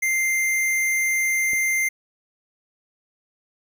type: tone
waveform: square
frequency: 2093 Hz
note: C7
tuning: in tune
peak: -20 dBFS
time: 0.02-1.89 s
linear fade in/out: 10 ms
type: click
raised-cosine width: 2 ms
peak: -26 dBFS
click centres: 1.533 s
effects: none